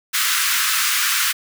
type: high-pass noise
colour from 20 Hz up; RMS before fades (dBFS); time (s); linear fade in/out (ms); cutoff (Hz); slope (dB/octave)
pink; -19; 0.13-1.33; 20; 1200; 48
effects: none